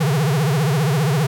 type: tone with vibrato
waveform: square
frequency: 146.83 Hz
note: D3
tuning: in tune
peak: -16 dBFS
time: 0-1.27 s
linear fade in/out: 10 ms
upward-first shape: triangle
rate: 15 Hz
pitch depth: 270 cents each way
effects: none